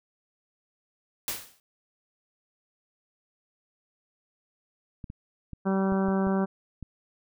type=noise with exponential decay; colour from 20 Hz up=white; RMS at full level=-28 dBFS; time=1.28-1.6 s; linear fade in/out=1 ms; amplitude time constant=68 ms
type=clicks; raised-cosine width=5 ms; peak=-26 dBFS; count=7; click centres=5.042 / 5.101 / 5.533 / 5.922 / 6.085 / 6.27 / 6.827 s
type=harmonic tone; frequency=192.8 Hz; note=G3; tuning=28 cents flat; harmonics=1 / 2 / 3 / 4 / 5 / 6 / 7 / 8; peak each=-24 / -30 / -34 / -36 / -38 / -40 / -41 / -42 dBFS; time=5.65-6.46 s; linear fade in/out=20 ms
effects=none